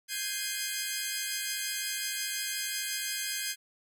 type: chord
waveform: 10% pulse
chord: Ab major seventh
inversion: third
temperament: equal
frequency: 1568 / 1661.2 / 2093 / 2489 Hz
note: G6 / Ab6 / C7 / Eb7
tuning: 0 / 0 / 0 / 0 cents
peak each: -29 dBFS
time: 0.08-3.56 s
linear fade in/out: 50 ms
effects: none